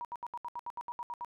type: tone bursts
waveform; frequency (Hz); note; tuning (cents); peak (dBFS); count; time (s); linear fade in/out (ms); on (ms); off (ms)
sine; 957; A#5; +45; -36; 12; 0.01-1.247; 0; 38; 71
effects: none